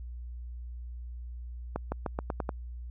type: accelerating click train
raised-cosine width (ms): 1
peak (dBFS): -17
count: 7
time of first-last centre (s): 1.76-2.492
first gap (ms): 160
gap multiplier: 0.89
effects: added 60 Hz sine -38 dBFS peak until 2.9 s